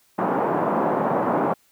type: band-pass noise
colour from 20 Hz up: white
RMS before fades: -22 dBFS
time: 0.18-1.54 s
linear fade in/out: 10 ms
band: 160 to 1000 Hz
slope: 24 dB/octave
effects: white hiss -61 dBFS RMS until 1.71 s